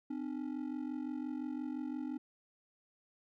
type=ring-modulated tone; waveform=triangle; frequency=279.1 Hz; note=C#4; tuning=12 cents sharp; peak=-32 dBFS; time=0.1-2.18 s; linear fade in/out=5 ms; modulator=22.9 Hz; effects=none